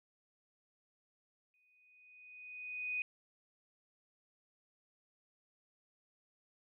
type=tone with exponential growth; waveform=sine; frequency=2489 Hz; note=D#7; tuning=in tune; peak=-33 dBFS; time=1.54-3.02 s; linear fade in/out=1 ms; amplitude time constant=320 ms; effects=none